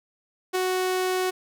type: tone with ADSR envelope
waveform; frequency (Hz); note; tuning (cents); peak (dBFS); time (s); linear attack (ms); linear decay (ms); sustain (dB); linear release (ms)
sawtooth; 370; F#4; 0; -17; 0.53-1.31; 23; 6; -2; 16
effects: none